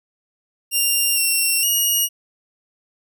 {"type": "tone with pitch steps", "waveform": "5% pulse", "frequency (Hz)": [2789, 2728, 2879], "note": ["F7", "F7", "F#7"], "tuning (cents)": [-3, -41, -48], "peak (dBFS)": -8, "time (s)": [0.71, 2.09], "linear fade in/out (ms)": 50, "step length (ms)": 460, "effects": []}